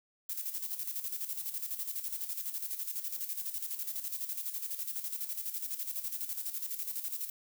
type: noise with tremolo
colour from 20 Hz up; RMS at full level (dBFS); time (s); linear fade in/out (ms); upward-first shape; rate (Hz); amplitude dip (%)
violet; -36; 0.29-7.3; 5; square; 12; 60
effects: none